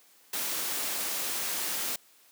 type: noise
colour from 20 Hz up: white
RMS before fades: -32 dBFS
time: 0.33-1.96 s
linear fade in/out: 5 ms
effects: white hiss -60 dBFS RMS until 2.31 s + high-pass 200 Hz 12 dB/octave